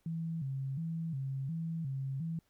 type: tone with vibrato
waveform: sine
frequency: 148.9 Hz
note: D3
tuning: 24 cents sharp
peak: -34 dBFS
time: 0.06-2.39 s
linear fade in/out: 2 ms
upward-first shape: square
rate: 1.4 Hz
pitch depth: 170 cents each way
effects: pink hiss -75 dBFS RMS until 2.49 s